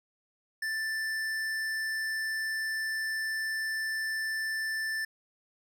sine tone with tanh clipping, 1767 Hz, A6, 7 cents sharp, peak -32 dBFS, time 0.62-5.05 s, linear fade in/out 5 ms, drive 15 dB, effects none

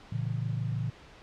sine tone cluster, 115.2 / 141.1 / 167.6 Hz, A#2 / C#3 / E3, -20 / +31 / +29 cents, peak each -31 / -34 / -37 dBFS, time 0.12-0.9 s, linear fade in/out 5 ms, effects pink hiss -52 dBFS RMS until 1.22 s + low-pass 4000 Hz 12 dB/octave

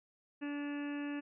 harmonic tone with a mistuned harmonic, 289.1 Hz, D4, 27 cents flat, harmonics 1 / 2 / 3 / 4 / 5 / 6 / 7 / 8 / 9 / 10, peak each -37 / -51 / -54 / -56 / -56 / -50 / -61 / -59 / -53 / -59 dBFS, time 0.41-1.21 s, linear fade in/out 20 ms, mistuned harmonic 10, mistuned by -37 cents, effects none

